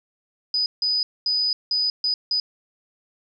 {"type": "tone bursts at uneven times", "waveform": "sine", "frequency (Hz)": 4978, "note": "D#8", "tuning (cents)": 0, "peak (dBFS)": -19, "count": 6, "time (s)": [[0.54, 0.66], [0.82, 1.03], [1.26, 1.53], [1.71, 1.9], [2.04, 2.14], [2.31, 2.4]], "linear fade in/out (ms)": 2, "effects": []}